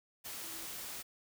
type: tone in noise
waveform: sine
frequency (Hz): 327.9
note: E4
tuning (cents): -9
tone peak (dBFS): -55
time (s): 0.43-0.66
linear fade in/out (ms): 20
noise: white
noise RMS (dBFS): -44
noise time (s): 0.24-1.03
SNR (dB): -14
effects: none